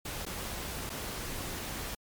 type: noise with dropouts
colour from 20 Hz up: pink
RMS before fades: -38 dBFS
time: 0.05-1.95 s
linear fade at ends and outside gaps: 5 ms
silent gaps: 0.253-0.263 / 0.895-0.9 s
effects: MP3 96 kbps